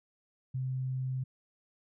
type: tone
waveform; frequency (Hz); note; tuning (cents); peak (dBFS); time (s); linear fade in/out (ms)
sine; 130; C3; -11; -31; 0.54-1.24; 10
effects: none